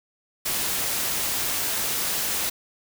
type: noise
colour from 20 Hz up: white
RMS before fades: -26 dBFS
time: 0.45-2.5 s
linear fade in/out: 10 ms
effects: none